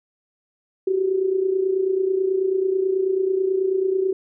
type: tone with amplitude modulation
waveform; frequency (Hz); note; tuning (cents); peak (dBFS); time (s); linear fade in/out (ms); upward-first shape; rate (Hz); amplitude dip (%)
sine; 380.1; F#4; +47; -15; 0.87-4.13; 5; sine; 29.2; 65
effects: none